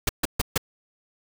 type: noise bursts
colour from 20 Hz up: pink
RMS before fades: -21 dBFS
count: 4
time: 0.07-0.578 s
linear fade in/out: 5 ms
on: 22 ms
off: 140 ms
effects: none